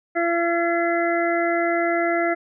harmonic tone, 340 Hz, F4, 46 cents flat, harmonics 1 / 2 / 4 / 5 / 6, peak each -23 / -22 / -28 / -31 / -27 dBFS, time 0.15-2.35 s, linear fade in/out 20 ms, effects none

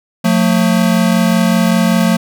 square tone pair together, 179.1 / 224.3 Hz, F3 / A3, +44 / +34 cents, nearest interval major third, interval 390 cents, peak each -13 dBFS, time 0.24-2.17 s, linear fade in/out 10 ms, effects none

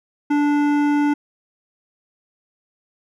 triangle tone with hard clipping, 291.9 Hz, D4, 10 cents flat, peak -17 dBFS, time 0.3-1.14 s, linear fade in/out 10 ms, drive 17 dB, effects none

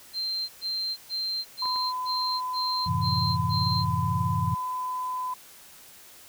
sine tone bursts, 4147 Hz, C8, 16 cents flat, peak -27 dBFS, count 8, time 0.13-3.85 s, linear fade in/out 50 ms, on 360 ms, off 120 ms
sine tone, 1009 Hz, B5, 37 cents sharp, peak -28 dBFS, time 1.62-5.34 s, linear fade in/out 5 ms
clicks, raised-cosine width 0.5 ms, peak -28 dBFS, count 2, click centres 1.656 / 1.76 s
sine chord, F# half-diminished seventh, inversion none, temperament just, 92.5 / 111 / 133.2 / 166.5 Hz, F#2 / A2 / C3 / E3, 0 / +16 / +31 / +18 cents, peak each -30 dBFS, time 2.86-4.55 s, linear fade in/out 10 ms
effects white hiss -50 dBFS RMS until 6.28 s

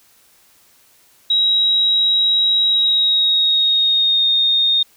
sine tone with pitch glide, 3839 to 3687 Hz, B7 to A#7, -50 to -20 cents, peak -12 dBFS, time 1.3-4.83 s, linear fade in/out 5 ms, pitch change -70 cents, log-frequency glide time 2.66-4.25 s, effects white hiss -53 dBFS RMS until 4.96 s

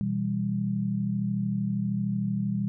sine chord, E minor, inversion second, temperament equal with one note detuned, 123.47 / 164.81 / 197.82 Hz, B2 / E3 / G3, 0 / 0 / +16 cents, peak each -31 / -33 / -27 dBFS, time 0.01-2.68 s, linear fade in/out 0 ms, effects none

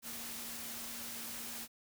sine tone in noise, 233.1 Hz, A#3, in tune, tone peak -54 dBFS, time 0.02-1.68 s, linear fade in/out 50 ms, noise white, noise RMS -44 dBFS, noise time 0.02-1.68 s, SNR -13 dB, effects none

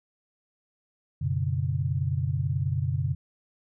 sine chord, F# suspended fourth, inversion none, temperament equal with one note detuned, 92.5 / 123.47 / 141.91 Hz, F#2 / B2 / C#3, 0 / 0 / +41 cents, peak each -29 / -29 / -28 dBFS, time 1.21-3.15 s, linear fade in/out 10 ms, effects none

